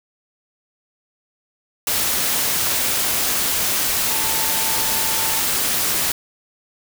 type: tone in noise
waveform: sine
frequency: 890 Hz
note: A5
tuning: 20 cents sharp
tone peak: -30 dBFS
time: 4.1-5.4 s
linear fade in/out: 2 ms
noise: white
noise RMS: -20 dBFS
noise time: 1.87-6.12 s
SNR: -13 dB
effects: none